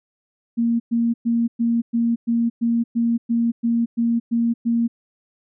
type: tone bursts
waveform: sine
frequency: 233.1 Hz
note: A#3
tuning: in tune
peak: -16 dBFS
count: 13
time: 0.57-4.88 s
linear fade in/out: 20 ms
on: 230 ms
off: 110 ms
effects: none